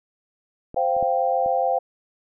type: clicks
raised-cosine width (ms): 2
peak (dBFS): -22 / -29 / -20 / -25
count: 4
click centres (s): 0.744 / 0.966 / 1.027 / 1.461
type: chord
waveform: sine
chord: C suspended fourth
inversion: none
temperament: just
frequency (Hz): 523.3 / 697.7 / 784.9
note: C5 / F5 / G5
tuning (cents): 0 / -2 / +2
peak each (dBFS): -23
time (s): 0.76-1.79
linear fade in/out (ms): 10
effects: none